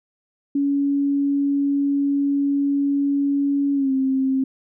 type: tone with pitch glide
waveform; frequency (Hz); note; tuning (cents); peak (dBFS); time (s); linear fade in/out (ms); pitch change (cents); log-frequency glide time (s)
sine; 281.4 to 265.6; C#4 to C4; +26 to +26; -17; 0.55-4.44; 5; -100; 3.74-3.92
effects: none